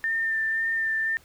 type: tone with vibrato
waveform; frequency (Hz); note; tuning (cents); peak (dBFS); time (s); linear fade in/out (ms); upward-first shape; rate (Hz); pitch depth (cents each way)
sine; 1796; A6; +35; -23; 0.04-1.17; 0; sine; 1.9; 17
effects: pink hiss -56 dBFS RMS until 1.24 s